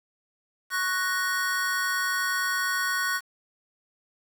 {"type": "chord", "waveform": "square", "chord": "F# major", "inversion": "second", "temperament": "equal", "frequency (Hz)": [1108.7, 1480, 1864.7], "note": ["C#6", "F#6", "A#6"], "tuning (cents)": [0, 0, 0], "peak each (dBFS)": [-32, -28, -31], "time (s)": [0.7, 3.21], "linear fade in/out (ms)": 50, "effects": ["8-bit"]}